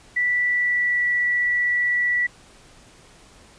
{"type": "tone with pitch glide", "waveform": "sine", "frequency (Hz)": [1965, 1952.6], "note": ["B6", "B6"], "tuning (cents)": [-9, -20], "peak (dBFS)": -18, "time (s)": [0.16, 2.27], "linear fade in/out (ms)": 10, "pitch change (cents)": -11, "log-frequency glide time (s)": [0.43, 1.06], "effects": ["pink hiss -50 dBFS RMS until 3.58 s", "resampled to 22050 Hz"]}